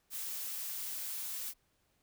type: noise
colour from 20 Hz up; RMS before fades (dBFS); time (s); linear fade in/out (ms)
blue; -40; 0.1-1.54; 50
effects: pink hiss -75 dBFS RMS until 2.02 s